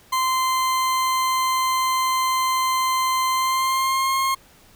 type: tone with pitch glide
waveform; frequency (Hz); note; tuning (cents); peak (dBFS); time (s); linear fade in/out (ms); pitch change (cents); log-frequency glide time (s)
40% pulse; 1038 to 1070.9; C6 to C6; -14 to +40; -18; 0.12-4.35; 10; +54; 3.32-4.15
effects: pink hiss -52 dBFS RMS until 4.75 s